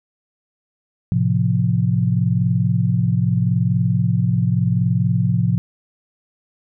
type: chord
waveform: sine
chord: F major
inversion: first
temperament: equal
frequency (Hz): 110 / 130.81 / 174.61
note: A2 / C3 / F3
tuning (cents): 0 / 0 / 0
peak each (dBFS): -19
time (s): 1.12-5.58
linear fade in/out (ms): 0
effects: none